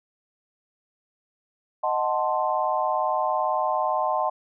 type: chord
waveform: sine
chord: D# diminished seventh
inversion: none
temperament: equal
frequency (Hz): 622.3 / 740 / 880 / 1046.5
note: D#5 / F#5 / A5 / C6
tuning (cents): 0 / 0 / 0 / 0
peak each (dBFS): -27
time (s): 1.83-4.3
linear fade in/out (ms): 10
effects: none